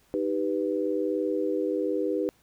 sine chord, Eb augmented, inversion none, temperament equal, 311.1 / 392 / 493.9 Hz, Eb4 / G4 / B4, 0 / 0 / 0 cents, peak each -29 dBFS, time 0.14-2.29 s, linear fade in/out 0 ms, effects pink hiss -63 dBFS RMS until 2.42 s

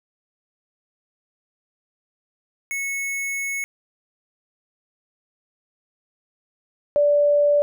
square / sine tone pair in turn, 2200 / 582.7 Hz, C#7 / D5, -14 / -14 cents, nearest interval octave + major seventh, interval 2300 cents, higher first, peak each -25 / -14 dBFS, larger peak second, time 2.71-3.64 / 6.96-7.62 s, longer first, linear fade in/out 0 ms, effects none

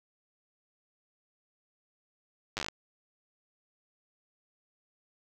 slowing click train, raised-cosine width 0.2 ms, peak -16 dBFS, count 9, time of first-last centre 2.57-2.685 s, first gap 9 ms, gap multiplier 1.13, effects none

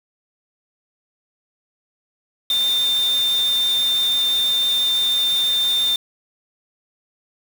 sine tone in noise, 3603 Hz, A7, 40 cents sharp, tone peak -16 dBFS, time 2.5-5.96 s, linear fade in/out 2 ms, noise white, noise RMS -31 dBFS, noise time 2.5-5.96 s, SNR +12 dB, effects none

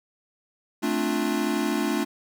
square chord, D minor seventh, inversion second, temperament equal, 220 / 261.6 / 293.7 / 349.2 Hz, A3 / C4 / D4 / F4, 0 / 0 / 0 / 0 cents, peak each -29 / -32 / -28 / -30 dBFS, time 0.82-2.05 s, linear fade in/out 20 ms, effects none

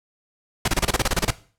pink noise bursts, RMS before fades -19 dBFS, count 12, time 0.65-1.307 s, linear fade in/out 5 ms, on 30 ms, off 27 ms, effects noise-tail reverb RT60 0.4 s tail -17 dB re dry + low-pass 11000 Hz 12 dB/octave

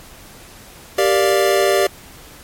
square chord, G minor seventh, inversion none, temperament equal, 392 / 466.2 / 587.3 / 698.5 Hz, G4 / Bb4 / D5 / F5, 0 / 0 / 0 / 0 cents, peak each -17 / -22 / -18 / -22 dBFS, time 0.98-1.87 s, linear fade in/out 5 ms, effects pink hiss -41 dBFS RMS until 2.43 s + MP3 64 kbps

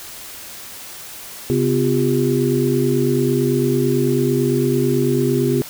sine tone cluster, 136 / 251.5 / 350.5 / 399.5 Hz, C#3 / B3 / F4 / G4, -33 / +32 / +6 / +33 cents, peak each -20 dBFS, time 1.5-5.62 s, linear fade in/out 0 ms, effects white hiss -35 dBFS RMS until 5.69 s

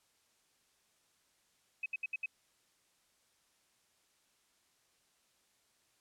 sine tone bursts, 2545 Hz, D#7, 39 cents sharp, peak -34 dBFS, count 5, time 1.83-2.26 s, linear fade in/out 5 ms, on 30 ms, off 70 ms, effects white hiss -73 dBFS RMS until 6 s + low-pass 10000 Hz 12 dB/octave

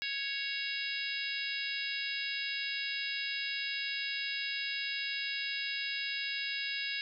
harmonic tone, 554.4 Hz, C#5, in tune, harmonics 3 / 4 / 5 / 6 / 7 / 8 / 9, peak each -41 / -40 / -39 / -45 / -41 / -48 / -42 dBFS, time 0.02-7.01 s, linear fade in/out 0 ms, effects none

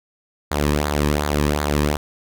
sawtooth tone with flanger, 73.7 Hz, D2, 7 cents sharp, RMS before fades -20 dBFS, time 0.51-1.97 s, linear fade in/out 5 ms, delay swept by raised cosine 0.35 to 1.45 ms, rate 2.7 Hz, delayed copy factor -0.65, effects none

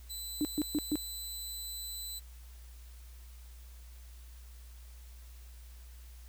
15% pulse tone, 4003 Hz, B7, 23 cents sharp, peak -33 dBFS, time 0.09-2.2 s, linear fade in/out 20 ms
sine tone bursts, 298.9 Hz, D4, 31 cents sharp, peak -27 dBFS, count 4, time 0.41-0.956 s, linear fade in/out 0 ms, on 39 ms, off 130 ms
effects added 60 Hz sine -48 dBFS peak until 6.28 s + white hiss -61 dBFS RMS until 6.28 s

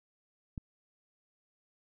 click, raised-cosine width 5 ms, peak -26 dBFS, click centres 0.578 s, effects none

